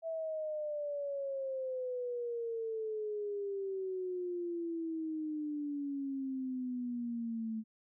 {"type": "exponential sweep", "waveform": "sine", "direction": "down", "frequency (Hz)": [659, 218.6], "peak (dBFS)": -35, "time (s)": [0.02, 7.64], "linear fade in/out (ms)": 50, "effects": []}